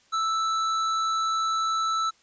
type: tone with hard clipping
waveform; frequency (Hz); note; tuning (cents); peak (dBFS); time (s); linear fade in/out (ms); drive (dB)
sine; 1318.5; E6; 0; -25; 0.12-2.11; 20; 12
effects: white hiss -61 dBFS RMS until 2.22 s + resampled to 16000 Hz